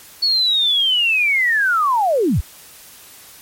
sine linear sweep, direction down, 4435 to 41.01 Hz, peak -13 dBFS, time 0.22-2.41 s, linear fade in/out 10 ms, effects white hiss -42 dBFS RMS until 3.41 s + MP3 64 kbps

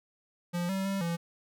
square tone with pitch steps, 174.6 / 192.6 / 195.6 / 169.4 Hz, F3 / G3 / G3 / E3, 0 / -30 / -4 / +48 cents, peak -30 dBFS, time 0.53-1.17 s, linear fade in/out 20 ms, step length 160 ms, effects none

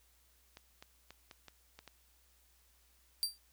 clicks, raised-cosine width 0.2 ms, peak -33 dBFS, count 7, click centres 0.571 / 0.825 / 1.106 / 1.312 / 1.483 / 1.79 / 1.877 s
sawtooth tone with exponential decay, 4699 Hz, D8, in tune, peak -25 dBFS, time 3.23-3.38 s, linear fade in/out 0 ms, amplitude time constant 32 ms
effects added 60 Hz sine -70 dBFS peak until 3.52 s + white hiss -70 dBFS RMS until 3.52 s

